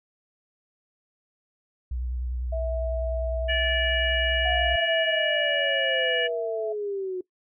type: tone with vibrato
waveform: sine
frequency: 61.74 Hz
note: B1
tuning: in tune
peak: -27 dBFS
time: 1.91-4.76 s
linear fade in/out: 5 ms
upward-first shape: sine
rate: 10 Hz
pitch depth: 43 cents each way
type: tone with pitch glide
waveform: sine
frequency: 650 to 660.6 Hz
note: E5 to E5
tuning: -24 to +4 cents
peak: -28 dBFS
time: 2.52-6.73 s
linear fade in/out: 10 ms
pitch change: +28 cents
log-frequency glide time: 4.16-6.18 s
type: harmonic tone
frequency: 581 Hz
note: D5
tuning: 19 cents flat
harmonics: 3 / 4 / 5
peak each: -26 / -34 / -28 dBFS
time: 3.48-6.28 s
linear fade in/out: 20 ms
type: linear sweep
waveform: sine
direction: down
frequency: 721 to 361.7 Hz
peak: -27 dBFS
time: 4.45-7.21 s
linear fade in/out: 5 ms
effects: noise-tail reverb RT60 0.1 s tail -20 dB re dry